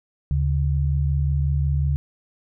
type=tone pair together; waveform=sine; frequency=74.48 / 140 Hz; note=D2 / C#3; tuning=+25 / +18 cents; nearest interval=major seventh; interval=1093 cents; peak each=-20 / -22 dBFS; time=0.31-1.96 s; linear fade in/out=0 ms; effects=none